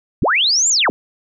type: linear two-way sweep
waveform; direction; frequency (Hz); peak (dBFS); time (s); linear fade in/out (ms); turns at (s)
sine; up then down; 41.2 to 7459 to 124.8; -12; 0.22-0.9; 0; 0.69
effects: none